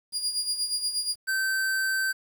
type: tone with tremolo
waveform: 30% pulse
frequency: 4841 Hz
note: D#8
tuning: 48 cents flat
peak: -21 dBFS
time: 0.12-1.16 s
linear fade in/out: 50 ms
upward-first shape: sine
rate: 8.4 Hz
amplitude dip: 65%
type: tone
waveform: square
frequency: 1548 Hz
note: G6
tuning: 22 cents flat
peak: -25 dBFS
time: 1.27-2.13 s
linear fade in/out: 20 ms
effects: 9-bit